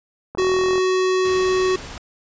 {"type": "click train", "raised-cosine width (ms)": 1, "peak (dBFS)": -17, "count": 19, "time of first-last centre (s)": [0.35, 0.781], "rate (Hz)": 41.8}
{"type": "tone", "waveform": "square", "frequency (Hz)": 372.3, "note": "F#4", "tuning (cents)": 11, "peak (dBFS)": -17, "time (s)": [0.38, 1.76], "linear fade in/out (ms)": 5}
{"type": "noise", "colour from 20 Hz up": "pink", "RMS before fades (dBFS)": -35, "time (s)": [1.25, 1.98], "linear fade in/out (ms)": 2}
{"effects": ["resampled to 16000 Hz"]}